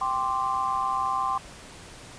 sine chord, G suspended fourth, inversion none, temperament equal, 784 / 1046.5 / 1174.7 Hz, G5 / C6 / D6, 0 / 0 / 0 cents, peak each -30 / -26 / -30 dBFS, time 0.01-1.38 s, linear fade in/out 5 ms, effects pink hiss -45 dBFS RMS until 2.18 s + resampled to 22050 Hz

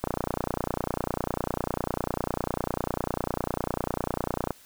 click train, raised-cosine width 1 ms, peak -12 dBFS, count 135, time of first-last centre 0.04-4.507 s, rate 30 Hz, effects white hiss -54 dBFS RMS until 4.65 s

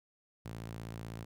sawtooth tone with high-pass filter, 56 Hz, A1, 31 cents sharp, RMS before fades -44 dBFS, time 0.45-1.25 s, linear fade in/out 10 ms, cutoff 110 Hz, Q 1.5, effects none

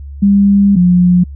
sine tone pair in turn, 200 / 178.47 Hz, G3 / F3, +35 / +38 cents, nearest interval major second, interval 197 cents, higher first, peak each -5 dBFS, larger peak neither, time 0.22-0.76 / 0.76-1.24 s, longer first, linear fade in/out 10 ms, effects added 70 Hz sine -25 dBFS peak until 1.35 s

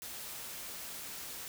white noise, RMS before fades -44 dBFS, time 0.02-1.48 s, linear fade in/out 0 ms, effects none

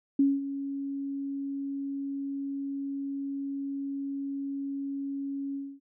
sine tone with ADSR envelope, 277.2 Hz, C#4, in tune, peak -18 dBFS, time 0.19-5.8 s, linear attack 5 ms, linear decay 210 ms, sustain -13 dB, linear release 250 ms, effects none

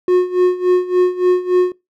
triangle tone with tremolo, 362.4 Hz, F#4, 36 cents flat, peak -6 dBFS, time 0.08-1.72 s, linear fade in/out 2 ms, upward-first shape sine, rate 3.5 Hz, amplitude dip 85%, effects noise-tail reverb RT60 0.2 s tail -20 dB re dry

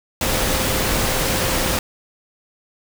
sine tone in noise, 523.3 Hz, C5, in tune, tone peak -29 dBFS, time 0.21-1.79 s, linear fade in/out 2 ms, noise pink, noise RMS -20 dBFS, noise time 0.21-1.79 s, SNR -12 dB, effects none

